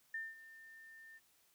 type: tone with ADSR envelope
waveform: sine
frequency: 1800 Hz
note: A6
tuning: 39 cents sharp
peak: -38 dBFS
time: 0.14-1.2 s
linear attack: 4 ms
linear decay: 200 ms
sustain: -16 dB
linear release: 36 ms
effects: white hiss -72 dBFS RMS until 1.54 s